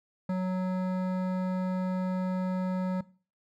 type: tone with hard clipping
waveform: triangle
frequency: 185 Hz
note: F#3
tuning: in tune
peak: -29 dBFS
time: 0.29-3.01 s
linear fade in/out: 5 ms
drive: 18 dB
effects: noise-tail reverb RT60 0.4 s tail -20 dB re dry